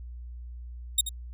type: tone with echo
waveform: 15% pulse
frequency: 3729 Hz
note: A#7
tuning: in tune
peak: -12 dBFS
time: 0.98-1.01 s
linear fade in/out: 5 ms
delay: 82 ms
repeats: 1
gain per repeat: -11 dB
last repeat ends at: 1.092 s
effects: added 60 Hz sine -38 dBFS peak until 1.33 s